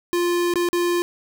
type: tone with dropouts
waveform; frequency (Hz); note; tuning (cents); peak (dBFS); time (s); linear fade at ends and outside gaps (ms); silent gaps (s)
square; 349.2; F4; 0; -19; 0.13-1.02; 0; 0.538-0.557 / 0.688-0.73
effects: none